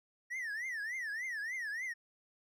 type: tone with vibrato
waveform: triangle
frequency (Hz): 1864.7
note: A#6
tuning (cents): 0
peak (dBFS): -35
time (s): 0.3-1.94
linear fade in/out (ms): 20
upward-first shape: triangle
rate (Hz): 3.4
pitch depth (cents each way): 240
effects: none